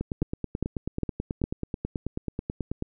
two click trains, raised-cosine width 3 ms, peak -16 / -12 dBFS, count 27 / 4, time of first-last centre 0.01-2.824 / 0.22-1.44 s, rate 9.24 / 2.46 Hz, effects none

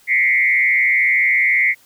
sine tone with frequency modulation, 2102 Hz, C7, 7 cents sharp, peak -12 dBFS, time 0.07-1.75 s, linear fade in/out 50 ms, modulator 127 Hz, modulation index 1.1, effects white hiss -52 dBFS RMS until 1.85 s

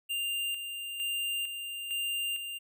square tone with tremolo, 2794 Hz, F7, in tune, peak -31 dBFS, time 0.09-2.59 s, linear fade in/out 20 ms, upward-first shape square, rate 1.1 Hz, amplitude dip 50%, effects none

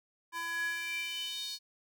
square tone with high-pass filter sweep, 335.3 Hz, E4, 30 cents sharp, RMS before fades -37 dBFS, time 0.32-1.59 s, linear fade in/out 50 ms, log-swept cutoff 1200 to 4400 Hz, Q 5.8, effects none

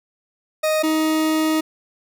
40% pulse tone pair in turn, 622.3 / 314.2 Hz, D#5 / D#4, 0 / +17 cents, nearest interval octave, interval 1183 cents, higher first, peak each -16 dBFS, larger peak neither, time 0.63-0.83 / 0.83-1.61 s, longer second, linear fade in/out 10 ms, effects none

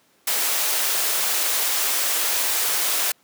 white high-pass noise, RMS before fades -22 dBFS, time 0.27-3.12 s, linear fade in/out 5 ms, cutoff 440 Hz, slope 12 dB/octave, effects pink hiss -60 dBFS RMS until 3.23 s + high-pass 200 Hz 12 dB/octave

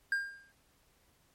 triangle tone with exponential decay, 1605 Hz, G6, 40 cents sharp, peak -24 dBFS, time 0.12-0.52 s, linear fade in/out 2 ms, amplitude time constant 86 ms, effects pink hiss -69 dBFS RMS until 1.34 s + MP3 64 kbps

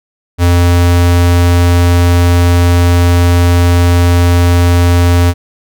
square tone, 87.31 Hz, F2, in tune, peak -6 dBFS, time 0.38-5.34 s, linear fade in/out 50 ms, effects none

